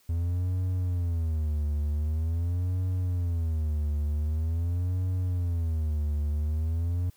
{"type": "tone with vibrato", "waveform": "triangle", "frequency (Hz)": 82.41, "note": "E2", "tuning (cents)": 0, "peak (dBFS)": -23, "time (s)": [0.09, 7.1], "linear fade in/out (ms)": 5, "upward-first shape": "sine", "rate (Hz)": 0.45, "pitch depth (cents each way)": 190, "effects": ["white hiss -63 dBFS RMS until 7.16 s"]}